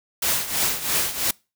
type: noise with tremolo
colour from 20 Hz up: white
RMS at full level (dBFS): -20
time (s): 0.22-1.31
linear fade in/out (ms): 5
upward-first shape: triangle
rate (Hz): 3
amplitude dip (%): 80
effects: noise-tail reverb RT60 0.3 s tail -26 dB re dry